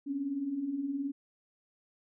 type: beating tone pair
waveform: sine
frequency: 261.6 / 280.6 Hz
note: C4 / C#4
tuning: 0 / +21 cents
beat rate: 19 Hz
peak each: -40 / -32 dBFS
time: 0.06-1.12 s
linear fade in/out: 20 ms
effects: none